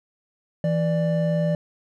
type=tone pair together; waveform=triangle; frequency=164.9 / 591.2 Hz; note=E3 / D5; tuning=+1 / +11 cents; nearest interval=octave + minor seventh; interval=2210 cents; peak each=-19 / -22 dBFS; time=0.64-1.55 s; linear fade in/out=2 ms; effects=none